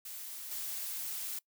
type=noise with level steps; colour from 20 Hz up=blue; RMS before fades=-44 / -39 dBFS; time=0.05-1.39 s; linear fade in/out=5 ms; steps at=0.51 s; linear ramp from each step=5 ms; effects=noise-tail reverb RT60 0.1 s tail -23 dB re dry